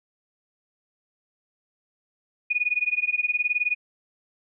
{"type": "tone with tremolo", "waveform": "sine", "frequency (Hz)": 2462, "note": "D#7", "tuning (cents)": -19, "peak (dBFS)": -18, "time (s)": [2.5, 3.75], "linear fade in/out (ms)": 10, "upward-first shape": "sine", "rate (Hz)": 19, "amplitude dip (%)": 95, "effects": []}